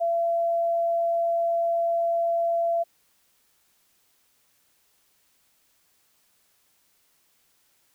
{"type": "tone", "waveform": "sine", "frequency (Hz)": 677, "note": "E5", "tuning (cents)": 46, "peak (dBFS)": -21, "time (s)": [0, 2.84], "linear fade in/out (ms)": 20, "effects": ["white hiss -66 dBFS RMS until 7.94 s"]}